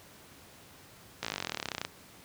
slowing click train, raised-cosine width 0.2 ms, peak -15 dBFS, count 26, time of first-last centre 1.23-1.85 s, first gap 17 ms, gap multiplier 1.03, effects pink hiss -54 dBFS RMS until 2.24 s + high-pass 80 Hz 12 dB/octave

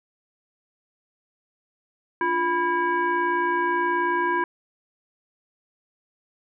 sine tone with frequency modulation, 987.8 Hz, B5, in tune, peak -20 dBFS, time 2.21-4.44 s, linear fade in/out 2 ms, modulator 639 Hz, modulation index 1.1, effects none

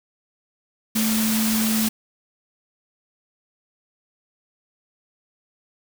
sine tone in noise, 220 Hz, A3, in tune, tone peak -20 dBFS, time 0.95-1.89 s, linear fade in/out 10 ms, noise white, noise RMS -25 dBFS, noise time 0.95-1.89 s, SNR +2 dB, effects none

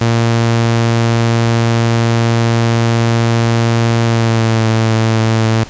sawtooth tone with pitch glide, 115.7 to 112.02 Hz, A#2 to A2, -13 to +32 cents, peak -6 dBFS, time 0.01-5.64 s, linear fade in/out 5 ms, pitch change -55 cents, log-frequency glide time 4.04-4.61 s, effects pink hiss -34 dBFS RMS until 5.69 s + resampled to 16000 Hz

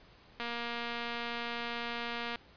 click train, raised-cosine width 0.3 ms, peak -22 dBFS, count 463, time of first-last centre 0.4-2.358 s, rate 236 Hz, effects pink hiss -59 dBFS RMS until 2.56 s + resampled to 11025 Hz

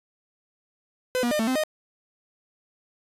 45% pulse tone with pitch steps, 507 / 240.2 / 606 / 223.1 / 258.4 / 618 Hz, B4 / B3 / D#5 / A3 / C4 / D#5, +45 / -48 / -46 / +24 / -21 / -12 cents, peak -22 dBFS, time 1.15-1.636 s, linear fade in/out 0 ms, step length 81 ms, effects resampled to 32000 Hz

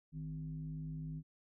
sine tone with frequency modulation, 155.56 Hz, D#3, in tune, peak -40 dBFS, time 0.12-1.23 s, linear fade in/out 50 ms, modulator 102 Hz, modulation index 0.58, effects none

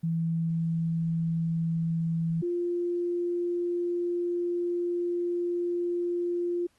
sine tone pair in turn, 164.81 / 349.2 Hz, E3 / F4, 0 / 0 cents, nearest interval octave + minor second, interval 1300 cents, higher second, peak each -25 / -26 dBFS, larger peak first, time 0.03-2.42 / 2.42-6.67 s, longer second, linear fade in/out 10 ms, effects pink hiss -68 dBFS RMS until 6.78 s + Opus 24 kbps

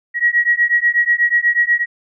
sine beating tone pair, 1903 / 1911.2 Hz, A#6 / A#6, +35 / +43 cents, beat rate 8.2 Hz, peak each -15 dBFS, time 0.14-1.86 s, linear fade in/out 50 ms, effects none

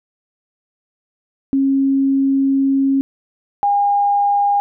sine tone pair in turn, 271.9 / 810.6 Hz, C#4 / G#5, -33 / -42 cents, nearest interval octave + perfect fifth, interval 1891 cents, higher second, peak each -12 dBFS, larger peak neither, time 1.53-3.01 / 3.63-4.6 s, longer first, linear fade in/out 0 ms, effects none

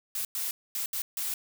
blue noise bursts at uneven times, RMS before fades -32 dBFS, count 5, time 0.15-0.25 / 0.35-0.51 / 0.75-0.86 / 0.93-1.02 / 1.17-1.34 s, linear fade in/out 2 ms, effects none

